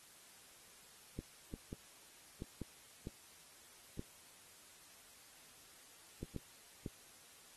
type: clicks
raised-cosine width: 3 ms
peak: -30 dBFS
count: 10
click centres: 1.19 / 1.539 / 1.729 / 2.421 / 2.617 / 3.071 / 3.994 / 6.23 / 6.363 / 6.862 s
effects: white hiss -61 dBFS RMS until 7.56 s + AAC 32 kbps